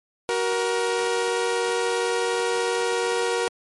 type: tone pair together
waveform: sawtooth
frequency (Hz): 374.8 / 471.9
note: F#4 / A#4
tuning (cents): +22 / +21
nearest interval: major third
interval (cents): 399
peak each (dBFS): -23 / -19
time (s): 0.29-3.48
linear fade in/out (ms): 0
effects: MP3 48 kbps